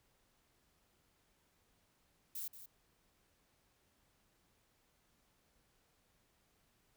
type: noise with echo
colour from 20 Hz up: violet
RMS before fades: -43 dBFS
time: 2.35-2.48 s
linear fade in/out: 5 ms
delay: 180 ms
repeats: 1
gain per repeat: -11 dB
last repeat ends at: 2.66 s
effects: pink hiss -75 dBFS RMS until 6.96 s